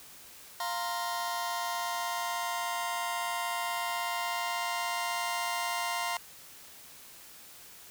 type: chord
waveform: sawtooth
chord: F suspended fourth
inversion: none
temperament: just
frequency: 698.5 / 931.3 / 1047.7 Hz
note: F5 / Bb5 / C6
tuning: 0 / -2 / +2 cents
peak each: -32 dBFS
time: 0.6-6.17 s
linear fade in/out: 2 ms
effects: white hiss -51 dBFS RMS until 7.9 s